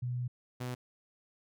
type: tone pair in turn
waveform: sine / sawtooth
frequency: 123.47 / 124.9 Hz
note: B2 / B2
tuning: 0 / +20 cents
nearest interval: unison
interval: 20 cents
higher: second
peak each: -32 / -32 dBFS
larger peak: neither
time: 0.02-0.28 / 0.6-0.75 s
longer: first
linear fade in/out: 10 ms
effects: none